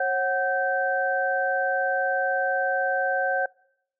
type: tone cluster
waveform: sine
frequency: 542 / 742 / 1554 Hz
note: C#5 / F#5 / G6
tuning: -39 / +5 / -16 cents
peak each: -26 dBFS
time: 0-3.46 s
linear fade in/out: 5 ms
effects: noise-tail reverb RT60 0.8 s tail -26 dB re dry